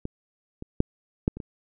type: clicks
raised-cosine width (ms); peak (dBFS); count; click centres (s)
3; -18 / -23 / -6 / -8 / -24 / -22; 6; 0.054 / 0.624 / 0.804 / 1.279 / 1.37 / 1.402
effects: none